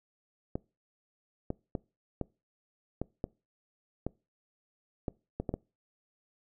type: clicks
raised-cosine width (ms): 2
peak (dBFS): -19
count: 11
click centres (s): 0.555 / 1.504 / 1.752 / 2.213 / 3.016 / 3.241 / 4.066 / 5.082 / 5.4 / 5.492 / 5.54
effects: noise-tail reverb RT60 0.3 s tail -24 dB re dry